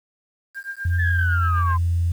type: tone with tremolo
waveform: sine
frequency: 1600 Hz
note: G6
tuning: 35 cents sharp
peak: -25 dBFS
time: 0.54-1.78 s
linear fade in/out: 50 ms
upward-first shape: triangle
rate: 7.9 Hz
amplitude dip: 100%
type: tone with pitch glide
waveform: sine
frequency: 86.5 to 85.75 Hz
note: F2 to F2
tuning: -16 to -31 cents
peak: -17 dBFS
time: 0.85-2.12 s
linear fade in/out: 5 ms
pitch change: -15 cents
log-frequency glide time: 0.98-1.82 s
type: linear sweep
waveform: sine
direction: down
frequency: 1761 to 1012 Hz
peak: -21 dBFS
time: 0.98-1.78 s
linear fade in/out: 20 ms
effects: tanh soft clip ceiling -10 dBFS + 8-bit